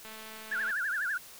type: click train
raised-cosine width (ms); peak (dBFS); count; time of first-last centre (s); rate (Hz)
0.3; -31; 145; 0.05-0.708; 219
type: tone with vibrato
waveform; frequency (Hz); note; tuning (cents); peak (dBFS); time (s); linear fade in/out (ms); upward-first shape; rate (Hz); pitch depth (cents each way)
sine; 1568; G6; 0; -29; 0.51-1.18; 10; triangle; 12; 230
effects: white hiss -50 dBFS RMS until 1.39 s